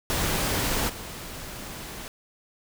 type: noise with level steps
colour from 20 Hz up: pink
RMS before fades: -26 / -38 dBFS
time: 0.1-2.08 s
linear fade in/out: 0 ms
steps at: 0.88 s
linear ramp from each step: 20 ms
effects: none